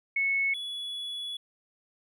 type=tone pair in turn; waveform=sine / triangle; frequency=2201 / 3399 Hz; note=C#7 / G#7; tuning=-13 / +39 cents; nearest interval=minor sixth; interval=752 cents; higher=second; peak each=-24 / -32 dBFS; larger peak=first; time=0.16-0.54 / 0.54-1.37 s; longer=second; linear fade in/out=5 ms; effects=none